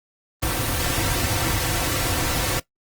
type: noise with comb filter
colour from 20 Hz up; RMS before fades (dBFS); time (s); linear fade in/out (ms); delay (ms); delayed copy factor
pink; -23; 0.42-2.6; 10; 4.8; -0.65
effects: noise-tail reverb RT60 0.1 s tail -18 dB re dry + Opus 24 kbps